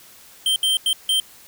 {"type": "tone bursts at uneven times", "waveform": "square", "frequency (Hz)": 3136, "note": "G7", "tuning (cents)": 0, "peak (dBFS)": -17, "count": 4, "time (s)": [[0.46, 0.56], [0.63, 0.77], [0.86, 0.93], [1.09, 1.2]], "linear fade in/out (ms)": 2, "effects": ["white hiss -47 dBFS RMS until 1.47 s"]}